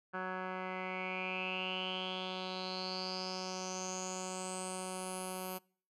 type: tone with low-pass filter sweep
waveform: 10% pulse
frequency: 185.6 Hz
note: F#3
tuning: 6 cents sharp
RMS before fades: -40 dBFS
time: 0.13-5.59 s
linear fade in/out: 20 ms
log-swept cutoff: 1600 to 12000 Hz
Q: 8.9
effects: noise-tail reverb RT60 0.5 s tail -26 dB re dry